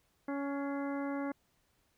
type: harmonic tone with a mistuned harmonic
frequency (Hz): 280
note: C#4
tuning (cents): +18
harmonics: 1 / 2 / 3 / 4 / 5 / 6 / 7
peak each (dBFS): -35 / -41 / -45 / -47 / -49 / -51 / -52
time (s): 0.28-1.32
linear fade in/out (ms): 5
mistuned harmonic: 7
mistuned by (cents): +78
effects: pink hiss -74 dBFS RMS until 1.97 s